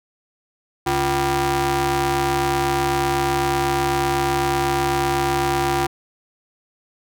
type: ring-modulated tone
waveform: sawtooth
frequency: 210 Hz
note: G#3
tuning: 19 cents sharp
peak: -11 dBFS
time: 0.86-5.87 s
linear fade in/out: 10 ms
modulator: 559 Hz
effects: none